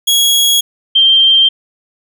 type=tone pair in turn; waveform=sawtooth / sine; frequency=3323 / 3157 Hz; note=G#7 / G7; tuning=0 / +12 cents; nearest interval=minor second; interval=88 cents; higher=first; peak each=-5 dBFS; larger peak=neither; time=0.07-0.61 / 0.95-1.49 s; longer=neither; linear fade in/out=10 ms; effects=none